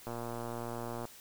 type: click train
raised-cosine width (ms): 1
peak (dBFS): -26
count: 117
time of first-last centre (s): 0.07-1.053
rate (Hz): 118
effects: white hiss -54 dBFS RMS until 1.2 s